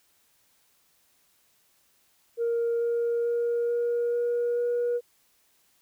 sine tone with pitch steps, 467.2 / 469.9 / 472.6 / 475.4 / 478.1 / 480.9 Hz, A#4 / A#4 / A#4 / A#4 / A#4 / B4, +4 / +14 / +24 / +34 / +44 / -46 cents, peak -22 dBFS, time 2.37-5.01 s, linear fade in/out 50 ms, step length 440 ms, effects tanh soft clip ceiling -21 dBFS + white hiss -66 dBFS RMS until 5.81 s

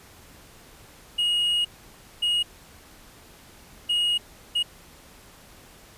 triangle tone bursts at uneven times, 2879 Hz, F#7, 48 cents flat, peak -19 dBFS, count 4, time 1.18-1.65 / 2.22-2.43 / 3.89-4.18 / 4.55-4.63 s, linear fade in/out 10 ms, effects pink hiss -50 dBFS RMS until 5.97 s + resampled to 32000 Hz

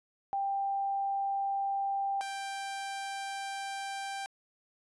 sine / sawtooth tone pair in turn, 790 / 787 Hz, G5 / G5, +13 / +7 cents, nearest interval unison, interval 6 cents, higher first, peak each -29 / -32 dBFS, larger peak first, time 0.33-2.21 / 2.21-4.26 s, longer second, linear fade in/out 0 ms, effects resampled to 24000 Hz

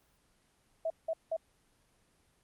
sine tone bursts, 650 Hz, E5, 24 cents flat, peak -30 dBFS, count 3, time 0.85-1.366 s, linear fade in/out 5 ms, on 52 ms, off 180 ms, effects pink hiss -70 dBFS RMS until 2.43 s + Opus 24 kbps

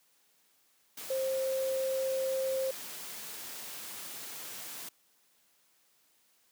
sine tone in noise, 529 Hz, C5, 19 cents sharp, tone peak -29 dBFS, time 1.1-2.71 s, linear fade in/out 5 ms, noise white, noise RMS -43 dBFS, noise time 0.97-4.89 s, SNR +11 dB, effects white hiss -69 dBFS RMS until 6.51 s + high-pass 150 Hz 12 dB/octave

